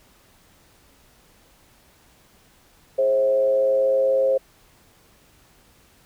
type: tone with frequency modulation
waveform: sine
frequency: 532 Hz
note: C5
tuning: 29 cents sharp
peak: -16 dBFS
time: 2.98-4.38 s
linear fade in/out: 10 ms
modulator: 116 Hz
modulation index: 0.46
effects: pink hiss -56 dBFS RMS until 6.05 s